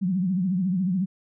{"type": "tone with vibrato", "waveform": "sine", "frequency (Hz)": 184.6, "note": "F#3", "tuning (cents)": -4, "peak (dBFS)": -21, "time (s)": [0.01, 1.06], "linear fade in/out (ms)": 20, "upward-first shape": "triangle", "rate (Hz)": 14, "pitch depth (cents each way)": 150, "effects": []}